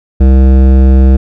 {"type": "tone with hard clipping", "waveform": "sine", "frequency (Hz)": 65.7, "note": "C2", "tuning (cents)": 8, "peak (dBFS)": -4, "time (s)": [0.2, 1.17], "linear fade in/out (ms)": 10, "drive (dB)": 14, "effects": []}